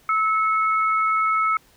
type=tone pair together; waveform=sine; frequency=1300 / 2189 Hz; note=E6 / C#7; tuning=-24 / -22 cents; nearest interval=major sixth; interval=902 cents; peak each=-18 / -26 dBFS; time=0.09-1.57 s; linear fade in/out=2 ms; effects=pink hiss -56 dBFS RMS until 1.76 s